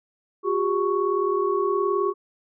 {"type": "tone cluster", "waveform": "sine", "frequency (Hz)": [362.7, 401.8, 1111], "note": ["F#4", "G4", "C#6"], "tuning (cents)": [-34, 43, 4], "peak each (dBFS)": [-25, -23, -26], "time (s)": [0.43, 2.14], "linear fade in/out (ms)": 50, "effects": []}